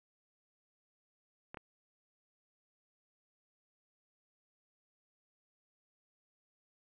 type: clicks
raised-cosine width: 0.5 ms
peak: -29 dBFS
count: 2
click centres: 1.545 / 1.572 s
effects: resampled to 8000 Hz